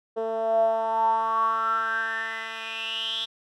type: tone with band-pass filter sweep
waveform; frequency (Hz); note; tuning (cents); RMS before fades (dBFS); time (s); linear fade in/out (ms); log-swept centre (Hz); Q
10% pulse; 223.9; A3; +30; -26; 0.16-3.26; 20; 510 to 3500; 9.6
effects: none